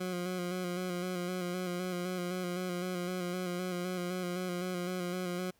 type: tone with vibrato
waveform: 20% pulse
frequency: 180 Hz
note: F#3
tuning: 47 cents flat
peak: -29 dBFS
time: 0-5.51 s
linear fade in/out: 10 ms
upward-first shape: square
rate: 3.9 Hz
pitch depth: 29 cents each way
effects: pink hiss -70 dBFS RMS until 5.59 s